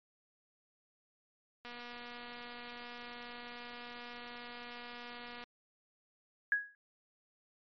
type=click train; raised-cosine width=0.3 ms; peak=-32 dBFS; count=914; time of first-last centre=1.65-5.438 s; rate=241 Hz
type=tone with exponential decay; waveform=sine; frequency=1662 Hz; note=G#6; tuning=1 cent sharp; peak=-24 dBFS; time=6.52-6.75 s; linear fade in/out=1 ms; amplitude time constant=48 ms
effects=MP3 32 kbps